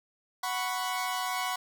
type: chord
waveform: sawtooth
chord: F# suspended fourth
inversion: none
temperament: equal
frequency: 740 / 987.8 / 1108.7 Hz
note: F#5 / B5 / C#6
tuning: 0 / 0 / 0 cents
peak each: -30 / -31 / -31 dBFS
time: 0.43-1.56 s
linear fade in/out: 5 ms
effects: none